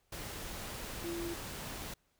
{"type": "tone in noise", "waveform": "sine", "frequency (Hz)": 340.5, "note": "F4", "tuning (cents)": -44, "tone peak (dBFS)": -37, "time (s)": [1.04, 1.34], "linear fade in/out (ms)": 5, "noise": "pink", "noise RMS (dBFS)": -43, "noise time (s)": [0.12, 1.94], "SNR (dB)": 3, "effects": ["pink hiss -75 dBFS RMS until 2.19 s"]}